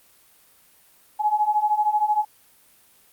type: beating tone pair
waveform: sine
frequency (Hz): 836 / 849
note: G#5 / G#5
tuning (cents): +11 / +38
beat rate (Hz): 13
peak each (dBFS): -23 / -20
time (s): 1.19-2.25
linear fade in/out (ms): 20
effects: white hiss -56 dBFS RMS until 3.12 s + Opus 32 kbps